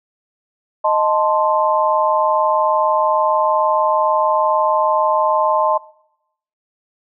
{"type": "chord", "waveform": "sine", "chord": "A diminished", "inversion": "second", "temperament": "equal", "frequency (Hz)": [622.3, 880, 1046.5], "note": ["Eb5", "A5", "C6"], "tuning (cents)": [0, 0, 0], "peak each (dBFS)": -17, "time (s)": [0.84, 5.78], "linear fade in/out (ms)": 10, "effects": ["noise-tail reverb RT60 0.8 s tail -22 dB re dry"]}